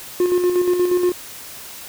triangle tone with tremolo, 357.8 Hz, F4, 42 cents sharp, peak -11 dBFS, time 0.2-1.12 s, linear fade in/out 2 ms, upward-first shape square, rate 8.4 Hz, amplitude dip 45%, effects white hiss -36 dBFS RMS until 1.88 s

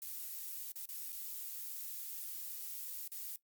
violet noise with dropouts, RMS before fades -44 dBFS, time 0.02-3.36 s, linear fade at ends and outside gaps 1 ms, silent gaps 0.72-0.757 / 0.856-0.889 / 1.122-1.127 / 3.077-3.118 s, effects noise-tail reverb RT60 0.1 s tail -17 dB re dry + Opus 48 kbps

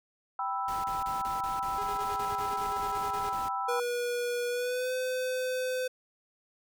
sine chord, E minor, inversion first, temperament equal, 784 / 987.8 / 1318.5 Hz, G5 / B5 / E6, 0 / 0 / 0 cents, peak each -34 dBFS, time 0.39-3.8 s, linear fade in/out 2 ms
pink noise bursts, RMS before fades -44 dBFS, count 15, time 0.68-3.486 s, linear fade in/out 2 ms, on 160 ms, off 29 ms
sawtooth tone with tremolo, 411.4 Hz, G#4, 16 cents flat, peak -34 dBFS, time 1.78-3.33 s, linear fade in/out 2 ms, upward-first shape square, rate 9.6 Hz, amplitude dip 55%
square tone with pitch glide, 483.8 to 509.9 Hz, B4 to C5, -36 to -45 cents, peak -30 dBFS, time 3.68-5.88 s, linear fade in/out 10 ms, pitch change +91 cents, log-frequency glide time 4.48-4.93 s
effects none

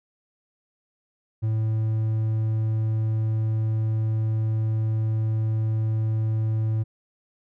triangle tone, 110 Hz, A2, in tune, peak -19 dBFS, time 1.42-6.84 s, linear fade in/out 20 ms, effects none

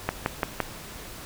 click train, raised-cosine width 0.5 ms, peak -8 dBFS, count 4, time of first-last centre 0.09-0.603 s, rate 5.85 Hz, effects pink hiss -41 dBFS RMS until 1.25 s

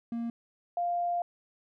triangle / sine tone pair in turn, 233.1 / 698.5 Hz, A#3 / F5, 0 / 0 cents, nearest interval octave + perfect fifth, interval 1900 cents, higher second, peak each -29 / -27 dBFS, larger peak second, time 0.12-0.3 / 0.77-1.22 s, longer second, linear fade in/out 2 ms, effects none

